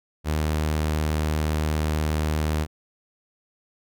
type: tone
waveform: sawtooth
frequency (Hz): 77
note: D#2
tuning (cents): -17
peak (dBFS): -18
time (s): 0.24-2.67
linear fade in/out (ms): 50
effects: none